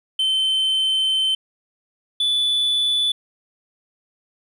sine tone pair in turn, 3083 / 3472 Hz, G7 / A7, -29 / -24 cents, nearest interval major second, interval 205 cents, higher second, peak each -14 dBFS, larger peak neither, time 0.19-1.35 / 2.2-3.12 s, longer first, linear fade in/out 5 ms, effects tanh soft clip ceiling -16 dBFS + 9-bit

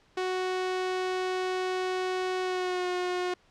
sawtooth tone with pitch glide, 370 to 360.9 Hz, F#4 to F#4, 0 to -43 cents, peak -24 dBFS, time 0.17-3.34 s, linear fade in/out 5 ms, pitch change -43 cents, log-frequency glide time 2.42-2.88 s, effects pink hiss -63 dBFS RMS until 3.5 s + low-pass 5000 Hz 12 dB/octave

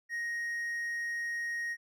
triangle tone, 1874 Hz, A#6, 9 cents sharp, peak -31 dBFS, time 0.09-1.77 s, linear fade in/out 50 ms, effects none

